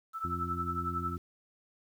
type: tone with tremolo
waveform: sine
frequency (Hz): 1318.5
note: E6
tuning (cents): 0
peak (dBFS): -29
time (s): 0.13-1.17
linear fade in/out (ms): 50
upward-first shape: triangle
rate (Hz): 11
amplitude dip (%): 90
type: harmonic tone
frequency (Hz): 87.31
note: F2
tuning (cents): 0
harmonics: 1 / 2 / 3 / 4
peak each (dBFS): -38 / -41 / -43 / -44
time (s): 0.24-1.18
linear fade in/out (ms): 5
effects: 10-bit